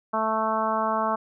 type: harmonic tone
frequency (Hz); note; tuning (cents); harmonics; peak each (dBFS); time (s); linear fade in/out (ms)
220; A3; 0; 1 / 2 / 3 / 4 / 5 / 6 / 7; -32 / -35 / -28 / -28 / -27 / -31 / -40; 0.13-1.16; 10
effects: none